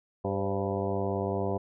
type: harmonic tone with a mistuned harmonic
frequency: 98 Hz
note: G2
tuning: in tune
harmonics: 1 / 2 / 3 / 4 / 5 / 6 / 7 / 8 / 9 / 10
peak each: -34 / -35 / -39 / -33 / -35 / -39 / -36 / -44 / -42 / -42 dBFS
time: 0.24-1.58 s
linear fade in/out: 10 ms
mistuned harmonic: 5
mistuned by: +54 cents
effects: none